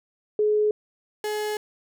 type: tone pair in turn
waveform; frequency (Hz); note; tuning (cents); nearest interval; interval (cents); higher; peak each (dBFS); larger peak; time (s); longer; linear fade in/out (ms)
sine / 35% pulse; 423.1 / 423.1; G#4 / G#4; +32 / +32; unison; 0; neither; -18 / -24; first; 0.39-0.71 / 1.24-1.57; second; 2
effects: none